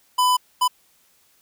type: tone bursts at uneven times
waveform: square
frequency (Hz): 1000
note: B5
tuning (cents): +21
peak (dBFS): -16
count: 2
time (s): 0.18-0.37 / 0.61-0.68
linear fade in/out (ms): 10
effects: white hiss -60 dBFS RMS until 1.41 s